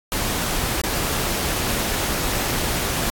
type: noise with dropouts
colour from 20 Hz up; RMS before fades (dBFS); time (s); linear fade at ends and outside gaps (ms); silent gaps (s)
pink; -23; 0.12-3.1; 0; 0.815-0.837
effects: AAC 64 kbps